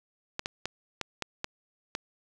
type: clicks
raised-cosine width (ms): 0.2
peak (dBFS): -14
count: 7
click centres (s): 0.394 / 0.459 / 0.656 / 1.013 / 1.223 / 1.444 / 1.951
effects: none